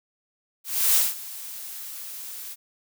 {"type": "noise with ADSR envelope", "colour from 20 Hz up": "blue", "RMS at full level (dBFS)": -18, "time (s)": [0.64, 2.56], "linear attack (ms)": 310, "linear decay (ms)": 190, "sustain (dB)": -19, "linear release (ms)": 37, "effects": []}